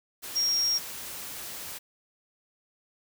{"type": "tone in noise", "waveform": "sine", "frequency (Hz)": 5588, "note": "F8", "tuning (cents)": 0, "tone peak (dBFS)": -23, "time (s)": [0.35, 0.79], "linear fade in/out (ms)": 20, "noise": "white", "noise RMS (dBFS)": -39, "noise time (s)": [0.22, 1.79], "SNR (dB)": 13, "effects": []}